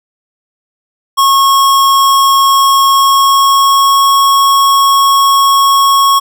square tone with pitch glide, 1093 to 1101.2 Hz, C#6 to C#6, -25 to -12 cents, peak -6 dBFS, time 1.17-6.2 s, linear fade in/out 20 ms, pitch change +13 cents, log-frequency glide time 2.93-4.09 s, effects none

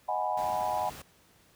sine chord, G# minor seventh, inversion second, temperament equal, 622.3 / 740 / 830.6 / 987.8 Hz, D#5 / F#5 / G#5 / B5, 0 / 0 / 0 / 0 cents, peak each -35 / -32 / -32 / -34 dBFS, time 0.08-0.9 s, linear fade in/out 10 ms
pink noise, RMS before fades -45 dBFS, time 0.37-1.02 s, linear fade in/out 5 ms
effects pink hiss -62 dBFS RMS until 1.55 s + high-pass 60 Hz 12 dB/octave

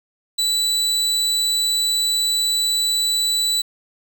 35% pulse tone, 3964 Hz, B7, 6 cents sharp, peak -15 dBFS, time 0.38-3.62 s, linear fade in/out 10 ms, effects 8-bit

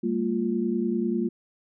sine tone cluster, 198.3 / 228.4 / 350.3 Hz, G3 / A#3 / F4, +20 / -35 / +5 cents, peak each -29 / -26 / -28 dBFS, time 0.03-1.29 s, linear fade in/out 10 ms, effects none

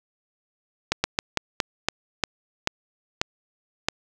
slowing click train, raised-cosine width 0.2 ms, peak -3 dBFS, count 10, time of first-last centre 0.92-3.885 s, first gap 120 ms, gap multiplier 1.24, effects none

